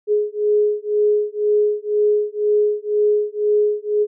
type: beating tone pair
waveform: sine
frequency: 418 / 420 Hz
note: G#4 / G#4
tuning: +11 / +19 cents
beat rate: 2 Hz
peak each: -18 dBFS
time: 0.07-4.07 s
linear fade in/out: 50 ms
effects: none